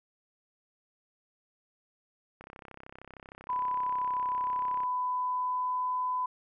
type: click train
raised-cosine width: 0.5 ms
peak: -31 dBFS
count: 81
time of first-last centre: 2.41-4.834 s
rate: 33 Hz
type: tone with pitch glide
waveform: sine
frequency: 998 to 1004.9 Hz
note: B5 to B5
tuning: +18 to +30 cents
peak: -28 dBFS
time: 3.49-6.26 s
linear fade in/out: 5 ms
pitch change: +12 cents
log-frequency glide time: 4.78-6 s
effects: none